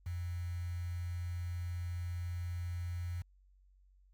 sine tone with quantisation, 87.31 Hz, F2, in tune, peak -36 dBFS, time 0.06-3.22 s, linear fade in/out 5 ms, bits 9, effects added 47 Hz sine -62 dBFS peak until 4.13 s

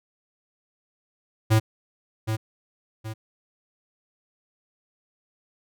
square tone with echo, 110 Hz, A2, in tune, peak -16 dBFS, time 1.5-1.6 s, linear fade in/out 20 ms, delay 770 ms, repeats 2, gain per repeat -8 dB, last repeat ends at 3.14 s, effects none

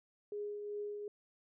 sine tone with tremolo, 413.8 Hz, G#4, 6 cents flat, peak -37 dBFS, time 0.32-1.08 s, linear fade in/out 2 ms, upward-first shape triangle, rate 2.6 Hz, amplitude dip 40%, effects none

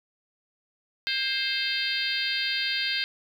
harmonic tone with a mistuned harmonic, 525 Hz, C5, 6 cents sharp, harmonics 3 / 4 / 5 / 6 / 7 / 8 / 9, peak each -33 / -33 / -33 / -33 / -33 / -33 / -33 dBFS, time 1.07-3.04 s, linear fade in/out 0 ms, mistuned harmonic 3, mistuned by +25 cents, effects 9-bit

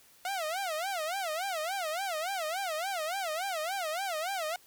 sawtooth tone with vibrato, 699 Hz, F5, 1 cent sharp, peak -28 dBFS, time 0.25-4.56 s, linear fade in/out 2 ms, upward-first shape sine, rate 3.5 Hz, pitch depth 230 cents each way, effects white hiss -60 dBFS RMS until 4.66 s

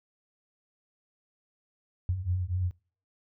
sine tone cluster, 83.5 / 88.5 / 92.4 Hz, E2 / F2 / F#2, +23 / +23 / -2 cents, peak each -38 / -33 / -29 dBFS, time 2.09-2.71 s, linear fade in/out 0 ms, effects noise-tail reverb RT60 0.4 s tail -22 dB re dry

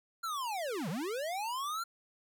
square linear two-way sweep, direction down then up, 1396.9 to 140 to 1396.9 Hz, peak -35 dBFS, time 0.23-1.84 s, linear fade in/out 10 ms, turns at 0.89 s, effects none

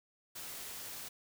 white noise, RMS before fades -45 dBFS, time 0.35-1.09 s, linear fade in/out 10 ms, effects none

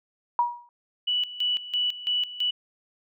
sine tone with exponential decay, 959 Hz, A#5, 49 cents sharp, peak -16 dBFS, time 0.39-0.69 s, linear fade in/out 1 ms, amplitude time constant 64 ms
sine tone with tremolo, 2956 Hz, F#7, 2 cents flat, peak -22 dBFS, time 1.07-2.51 s, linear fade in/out 10 ms, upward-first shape square, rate 3 Hz, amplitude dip 80%
effects none

